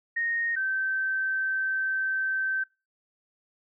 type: tone pair in turn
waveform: sine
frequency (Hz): 1858 / 1548.8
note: A#6 / G6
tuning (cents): -6 / -21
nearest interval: minor third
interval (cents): 315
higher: first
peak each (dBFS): -25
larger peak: neither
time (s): 0.16-0.56 / 0.56-2.64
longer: second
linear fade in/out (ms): 10
effects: noise-tail reverb RT60 0.3 s tail -25 dB re dry